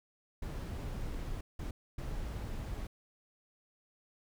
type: noise bursts at uneven times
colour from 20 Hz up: brown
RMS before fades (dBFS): -39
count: 3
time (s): 0.42-1.41 / 1.59-1.71 / 1.98-2.87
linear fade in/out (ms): 5
effects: none